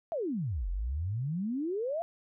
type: exponential two-way sweep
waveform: sine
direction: down then up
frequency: 701 to 41.71 to 701 Hz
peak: -30 dBFS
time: 0.12-2.02 s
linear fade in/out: 0 ms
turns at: 0.69 s
effects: none